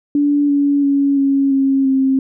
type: tone with pitch steps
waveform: sine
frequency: 289 / 284.4 / 279.8 / 275.3 / 270.9 / 266.5 Hz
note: D4 / C#4 / C#4 / C#4 / C#4 / C4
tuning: -28 / +45 / +16 / -12 / -40 / +32 cents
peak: -11 dBFS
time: 0.15-2.19 s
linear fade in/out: 2 ms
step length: 340 ms
effects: none